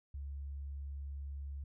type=tone; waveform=sine; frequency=70 Hz; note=C#2; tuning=18 cents sharp; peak=-40 dBFS; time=0.14-1.64 s; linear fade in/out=5 ms; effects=none